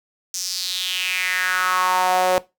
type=tone with high-pass filter sweep; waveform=sawtooth; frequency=183.7 Hz; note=F#3; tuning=12 cents flat; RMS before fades=-21 dBFS; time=0.34-2.38 s; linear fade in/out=0 ms; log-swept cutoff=6100 to 560 Hz; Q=4.2; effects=noise-tail reverb RT60 0.2 s tail -18 dB re dry